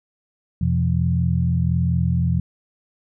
sine tone cluster, 84.9 / 126.3 / 170.5 Hz, F2 / B2 / F3, -48 / +39 / -41 cents, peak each -21 dBFS, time 0.61-2.4 s, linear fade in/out 5 ms, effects none

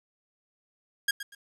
sawtooth tone with echo, 1631 Hz, G#6, 32 cents flat, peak -19 dBFS, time 1.08-1.11 s, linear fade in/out 5 ms, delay 120 ms, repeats 2, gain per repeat -12 dB, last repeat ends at 1.35 s, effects resampled to 32000 Hz + 10-bit

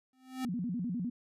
square tone with exponential growth, 258.8 Hz, C4, 19 cents flat, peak -31 dBFS, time 0.13-0.45 s, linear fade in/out 2 ms, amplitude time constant 68 ms
sine tone with vibrato, 207.7 Hz, G#3, in tune, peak -32 dBFS, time 0.44-1.1 s, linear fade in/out 10 ms, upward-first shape square, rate 9.9 Hz, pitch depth 270 cents each way
effects resampled to 32000 Hz

